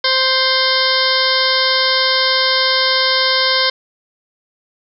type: harmonic tone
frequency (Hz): 523.3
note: C5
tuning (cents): 0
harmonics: 1 / 2 / 3 / 4 / 6 / 7 / 8 / 9 / 10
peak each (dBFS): -21 / -21 / -21 / -21 / -21 / -21 / -21 / -21 / -21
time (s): 0.04-3.7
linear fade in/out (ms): 5
effects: none